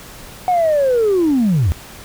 sine linear sweep, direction down, 740 to 69.3 Hz, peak -10 dBFS, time 0.48-1.72 s, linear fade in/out 0 ms, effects tanh soft clip ceiling -9 dBFS + pink hiss -37 dBFS RMS until 2.04 s

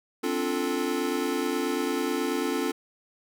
square chord, D minor seventh, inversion third, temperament equal with one note detuned, 261.6 / 290.8 / 349.2 / 440 Hz, C4 / D4 / F4 / A4, 0 / -17 / 0 / 0 cents, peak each -32 dBFS, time 0.23-2.72 s, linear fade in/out 10 ms, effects none

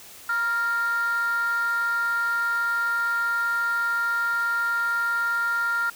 sine tone with frequency modulation, 1396.9 Hz, F6, in tune, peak -20 dBFS, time 0.29-5.9 s, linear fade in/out 5 ms, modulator 446 Hz, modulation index 0.42, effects tanh soft clip ceiling -19 dBFS + white hiss -45 dBFS RMS until 5.95 s

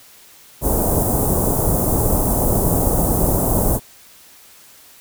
pink band-stop noise, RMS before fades -17 dBFS, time 0.61-3.8 s, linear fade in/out 50 ms, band 860 to 9100 Hz, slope 24 dB/octave, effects white hiss -46 dBFS RMS until 5 s

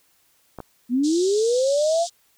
clicks, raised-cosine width 1 ms, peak -20 dBFS, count 2, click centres 0.587 / 0.603 s
sine linear sweep, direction up, 233.1 to 698 Hz, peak -17 dBFS, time 0.89-2.07 s, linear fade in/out 50 ms
white band-pass noise, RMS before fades -34 dBFS, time 1.03-2.1 s, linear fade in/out 20 ms, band 3500 to 8000 Hz, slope 48 dB/octave
effects white hiss -62 dBFS RMS until 2.37 s

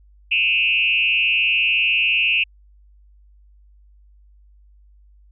sine tone with frequency modulation, 2637 Hz, E7, in tune, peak -15 dBFS, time 0.31-2.44 s, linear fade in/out 10 ms, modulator 180 Hz, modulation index 1.2, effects added 50 Hz sine -48 dBFS peak until 5.31 s

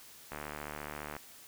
click train, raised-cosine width 0.5 ms, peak -25 dBFS, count 64, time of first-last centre 0.32-1.166 s, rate 74.5 Hz, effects white hiss -54 dBFS RMS until 1.47 s

